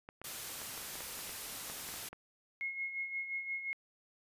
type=clicks; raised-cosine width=0.5 ms; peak=-32 dBFS; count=12; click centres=0.089 / 0.216 / 0.617 / 0.777 / 0.955 / 1.006 / 1.191 / 1.294 / 1.699 / 1.889 / 1.941 / 2.13 s
type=noise; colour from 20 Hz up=white; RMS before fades=-43 dBFS; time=0.24-2.09 s; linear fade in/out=5 ms
type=tone with tremolo; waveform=sine; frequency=2163 Hz; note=C#7; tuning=43 cents flat; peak=-34 dBFS; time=2.61-3.73 s; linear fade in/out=0 ms; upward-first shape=sine; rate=5.7 Hz; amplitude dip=60%
effects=resampled to 32000 Hz